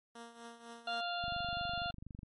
10% pulse tone with tremolo, 233.3 Hz, A#3, 2 cents sharp, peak -38 dBFS, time 0.15-1.01 s, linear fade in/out 5 ms, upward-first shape triangle, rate 4 Hz, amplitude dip 75%
harmonic tone, 698.5 Hz, F5, in tune, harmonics 1 / 2 / 4 / 5 / 6, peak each -38 / -41 / -44 / -45 / -46 dBFS, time 0.87-1.91 s, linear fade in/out 5 ms
click train, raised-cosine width 5 ms, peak -35 dBFS, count 25, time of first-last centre 1.24-2.232 s, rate 24.2 Hz
effects MP3 48 kbps

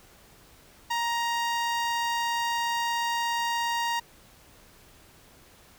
sawtooth tone with notch filter, 937 Hz, A#5, 9 cents sharp, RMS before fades -28 dBFS, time 0.9-4 s, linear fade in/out 10 ms, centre 11000 Hz, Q 0.97, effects pink hiss -55 dBFS RMS until 5.78 s

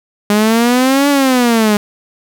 sawtooth exponential two-way sweep, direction up then down, 204.7 to 288.1 to 204.7 Hz, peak -5 dBFS, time 0.3-1.77 s, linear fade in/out 2 ms, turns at 1.09 s, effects none

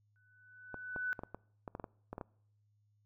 sine tone with exponential growth, 1496 Hz, F#6, 19 cents sharp, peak -31 dBFS, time 0.16-1.13 s, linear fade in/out 0 ms, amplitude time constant 210 ms
clicks, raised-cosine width 1 ms, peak -28 dBFS, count 12, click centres 0.743 / 0.962 / 1.192 / 1.235 / 1.346 / 1.678 / 1.751 / 1.798 / 1.842 / 2.13 / 2.181 / 2.212 s
effects noise-tail reverb RT60 0.7 s tail -24 dB re dry + added 104 Hz sine -70 dBFS peak until 3.05 s

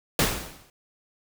pink noise with exponential decay, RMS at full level -19 dBFS, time 0.19-0.7 s, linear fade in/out 2 ms, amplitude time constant 110 ms, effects none

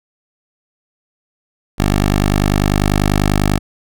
10% pulse tone, 50.1 Hz, G1, 38 cents sharp, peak -4 dBFS, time 1.78-3.59 s, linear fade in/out 20 ms, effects none

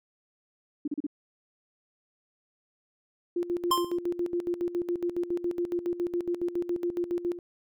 sine tone bursts, 293.7 Hz, D4, in tune, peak -27 dBFS, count 4, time 0.85-1.067 s, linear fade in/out 5 ms, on 28 ms, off 35 ms
sine tone with tremolo, 348.7 Hz, F4, 3 cents flat, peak -25 dBFS, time 3.36-7.39 s, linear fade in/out 5 ms, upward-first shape square, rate 7.2 Hz, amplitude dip 75%
square tone with exponential decay, 1050 Hz, C6, 6 cents sharp, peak -19 dBFS, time 3.71-3.98 s, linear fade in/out 5 ms, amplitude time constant 57 ms
effects none

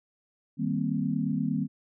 sine chord, C minor seventh, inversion first, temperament equal, 155.56 / 196 / 233.1 / 261.6 Hz, Eb3 / G3 / Bb3 / C4, 0 / 0 / 0 / 0 cents, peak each -31 dBFS, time 0.57-1.68 s, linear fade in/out 50 ms, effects none

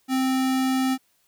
square tone, 261.6 Hz, C4, in tune, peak -21 dBFS, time 0.08-0.98 s, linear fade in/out 50 ms, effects white hiss -66 dBFS RMS until 1.27 s

